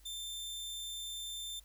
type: tone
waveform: sawtooth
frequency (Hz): 3570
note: A7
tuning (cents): +24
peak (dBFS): -37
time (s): 0.05-1.6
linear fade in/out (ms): 10
effects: added 50 Hz sine -58 dBFS peak until 1.64 s + white hiss -66 dBFS RMS until 1.64 s